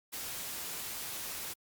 white noise, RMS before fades -40 dBFS, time 0.12-1.54 s, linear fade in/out 20 ms, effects Opus 48 kbps

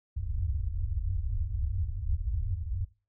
white low-pass noise, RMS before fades -31 dBFS, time 0.16-2.85 s, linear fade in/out 5 ms, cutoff 100 Hz, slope 96 dB/octave, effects noise-tail reverb RT60 0.3 s tail -18 dB re dry

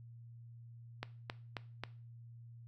click train, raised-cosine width 0.3 ms, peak -23 dBFS, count 4, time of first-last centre 1.03-1.836 s, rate 3.72 Hz, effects noise-tail reverb RT60 0.4 s tail -18 dB re dry + added 117 Hz sine -51 dBFS peak until 2.67 s

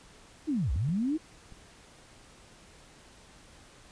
sine linear two-way sweep, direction down then up, 330 to 54.6 to 330 Hz, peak -26 dBFS, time 0.47-1.18 s, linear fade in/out 20 ms, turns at 0.72 s
clicks, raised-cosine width 5 ms, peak -26 / -29 / -36 dBFS, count 3, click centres 0.76 / 0.89 / 1.523 s
effects pink hiss -55 dBFS RMS until 3.91 s + resampled to 22050 Hz

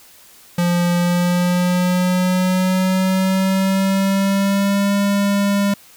square tone with pitch glide, 174.61 to 200.6 Hz, F3 to G3, 0 to +40 cents, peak -15 dBFS, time 0.58-5.74 s, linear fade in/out 5 ms, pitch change +240 cents, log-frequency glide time 0.95-4.94 s, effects white hiss -46 dBFS RMS until 5.96 s

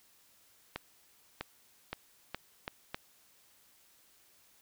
accelerating click train, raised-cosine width 0.3 ms, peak -20 dBFS, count 6, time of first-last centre 0.76-2.945 s, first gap 650 ms, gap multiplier 0.8, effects white hiss -65 dBFS RMS until 4.61 s

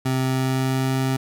25% pulse tone with pitch glide, 130.7 to 132.07 Hz, C3 to C3, -1 to +17 cents, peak -16 dBFS, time 0.05-1.17 s, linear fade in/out 10 ms, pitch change +18 cents, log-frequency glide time 0.2-0.94 s, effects none

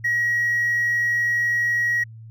triangle tone with hard clipping, 1904 Hz, A#6, 36 cents sharp, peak -18 dBFS, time 0.04-2.04 s, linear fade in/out 10 ms, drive 2 dB, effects added 112 Hz sine -38 dBFS peak until 2.3 s

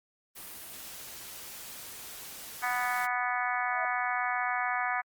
white noise, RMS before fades -44 dBFS, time 0.35-3.07 s, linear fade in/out 20 ms
harmonic tone, 246.9 Hz, B3, in tune, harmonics 3 / 4 / 5 / 6 / 7 / 8 / 9, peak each -33 / -36 / -35 / -37 / -35 / -39 / -38 dBFS, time 2.62-5.02 s, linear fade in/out 20 ms
sine tone with exponential growth, 659 Hz, E5, 1 cent flat, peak -33 dBFS, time 3.56-3.85 s, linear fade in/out 1 ms, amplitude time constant 63 ms
effects Opus 32 kbps

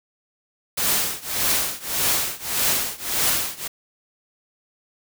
white noise with tremolo, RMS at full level -19 dBFS, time 0.77-3.68 s, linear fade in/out 10 ms, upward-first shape triangle, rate 1.7 Hz, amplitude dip 95%, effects none

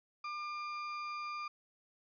35% pulse tone, 1198 Hz, D6, 34 cents sharp, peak -37 dBFS, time 0.24-1.48 s, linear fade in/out 5 ms, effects resampled to 11025 Hz

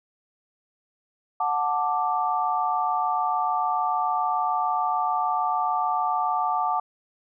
sine chord, D major, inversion first, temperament just, 734.2 / 881 / 1174.7 Hz, F#5 / A5 / D6, -14 / +2 / 0 cents, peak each -26 dBFS, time 1.4-6.8 s, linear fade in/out 5 ms, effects none

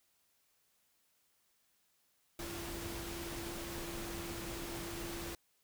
sine tone in noise, 339.9 Hz, F4, 47 cents flat, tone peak -45 dBFS, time 2.39-5.35 s, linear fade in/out 2 ms, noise pink, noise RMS -44 dBFS, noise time 2.39-5.35 s, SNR -4 dB, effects white hiss -75 dBFS RMS until 5.63 s

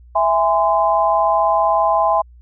sine chord, E augmented, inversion none, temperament just, 659.3 / 824.1 / 1030.1 Hz, E5 / G#5 / B#5, 0 / -14 / -27 cents, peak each -17 dBFS, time 0.15-2.22 s, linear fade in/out 10 ms, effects added 60 Hz sine -41 dBFS peak until 2.41 s

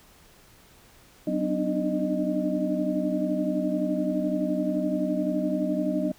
sine tone cluster, 187.8 / 251.8 / 293.8 / 305.5 / 614 Hz, F#3 / B3 / D4 / D#4 / D#5, +26 / +34 / +1 / -32 / -23 cents, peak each -30 dBFS, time 1.27-6.12 s, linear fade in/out 5 ms, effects pink hiss -55 dBFS RMS until 6.18 s

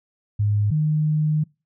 sine tone pair in turn, 103.83 / 153.25 Hz, G#2 / D#3, 0 / -26 cents, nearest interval perfect fifth, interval 674 cents, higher second, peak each -17 dBFS, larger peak neither, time 0.39-0.71 / 0.71-1.44 s, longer second, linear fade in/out 10 ms, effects noise-tail reverb RT60 0.3 s tail -26 dB re dry

